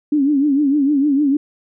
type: tone with vibrato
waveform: sine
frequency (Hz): 284.6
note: C#4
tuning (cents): +46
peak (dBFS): -12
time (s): 0.12-1.37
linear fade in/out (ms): 5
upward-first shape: triangle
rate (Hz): 6.6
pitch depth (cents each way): 130
effects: none